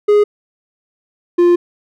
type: tone pair in turn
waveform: triangle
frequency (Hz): 415.3 / 349.5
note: G#4 / F4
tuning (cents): 0 / +1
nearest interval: minor third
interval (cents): 299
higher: first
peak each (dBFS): -5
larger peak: neither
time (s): 0.08-0.24 / 1.38-1.56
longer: second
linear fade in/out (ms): 10
effects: none